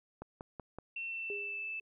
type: click train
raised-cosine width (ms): 1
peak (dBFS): -29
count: 4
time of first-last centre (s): 0.22-0.786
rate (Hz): 5.3
type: tone with pitch glide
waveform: sine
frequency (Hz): 2700 to 2634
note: E7 to E7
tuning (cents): +41 to -2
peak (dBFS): -37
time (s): 0.96-1.8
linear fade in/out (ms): 5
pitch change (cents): -43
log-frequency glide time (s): 1.06-1.57
type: tone with exponential decay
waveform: sine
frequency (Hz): 406.5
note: G#4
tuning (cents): -37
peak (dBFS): -37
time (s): 1.3-1.81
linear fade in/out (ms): 1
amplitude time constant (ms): 110
effects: none